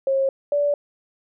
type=tone pair in turn; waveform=sine; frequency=540 / 579.2 Hz; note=C#5 / D5; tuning=-45 / -24 cents; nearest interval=minor second; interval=121 cents; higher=second; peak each=-17 dBFS; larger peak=neither; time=0.07-0.29 / 0.52-0.74 s; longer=neither; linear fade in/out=2 ms; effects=none